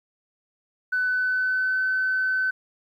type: tone with pitch glide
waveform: sine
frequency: 1500 to 1520.9 Hz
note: F#6 to F#6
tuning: +23 to +47 cents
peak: -20 dBFS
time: 0.92-2.51 s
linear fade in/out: 10 ms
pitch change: +24 cents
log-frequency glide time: 1.02-1.81 s
effects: tanh soft clip ceiling -16 dBFS + 10-bit